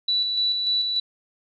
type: tone with tremolo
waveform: sine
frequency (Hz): 3951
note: B7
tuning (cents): 0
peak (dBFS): -19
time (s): 0.08-1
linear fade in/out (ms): 5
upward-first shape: square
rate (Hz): 3.4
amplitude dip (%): 35
effects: none